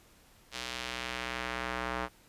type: tone with band-pass filter sweep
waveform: square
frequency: 61.7 Hz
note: B1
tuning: 1 cent flat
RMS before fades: -37 dBFS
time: 0.51-2.09 s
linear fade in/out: 50 ms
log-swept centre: 4100 to 1200 Hz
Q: 1
effects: pink hiss -61 dBFS RMS until 2.28 s + resampled to 32000 Hz